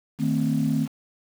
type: chord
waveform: sine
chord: A diminished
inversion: second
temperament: equal with one note detuned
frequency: 155.56 / 224 / 261.6 Hz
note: Eb3 / A3 / C4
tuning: 0 / +31 / 0 cents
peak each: -24 dBFS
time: 0.18-0.88 s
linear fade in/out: 50 ms
effects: tanh soft clip ceiling -13 dBFS + 7-bit